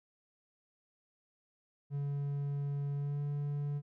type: tone with pitch glide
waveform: triangle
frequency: 142.1 to 144.5 Hz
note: C#3 to D3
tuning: +43 to -28 cents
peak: -31 dBFS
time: 1.9-3.82 s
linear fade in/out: 50 ms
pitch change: +29 cents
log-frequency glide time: 2.94-3.21 s
effects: none